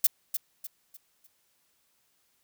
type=noise with echo; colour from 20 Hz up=violet; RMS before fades=-20 dBFS; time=0.04-0.07 s; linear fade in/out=5 ms; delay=300 ms; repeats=4; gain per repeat=-9 dB; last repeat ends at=1.27 s; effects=white hiss -71 dBFS RMS until 2.43 s